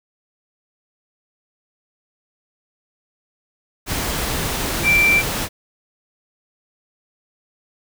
sine tone in noise, 2349 Hz, D7, in tune, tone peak -12 dBFS, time 4.83-5.23 s, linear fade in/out 50 ms, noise pink, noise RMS -23 dBFS, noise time 3.86-5.49 s, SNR +8 dB, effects none

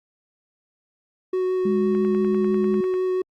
triangle tone with vibrato, 370 Hz, F#4, in tune, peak -18 dBFS, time 1.33-3.22 s, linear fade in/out 5 ms, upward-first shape sine, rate 6 Hz, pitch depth 8 cents each way
sine tone, 206.4 Hz, G#3, 10 cents flat, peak -21 dBFS, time 1.65-2.81 s, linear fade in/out 5 ms
click train, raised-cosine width 0.5 ms, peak -25 dBFS, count 11, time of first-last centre 1.95-2.94 s, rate 10.1 Hz
effects Opus 48 kbps

